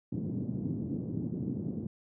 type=band-pass noise; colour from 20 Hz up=white; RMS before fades=-35 dBFS; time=0.12-1.87 s; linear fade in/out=5 ms; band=110 to 270 Hz; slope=24 dB/octave; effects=none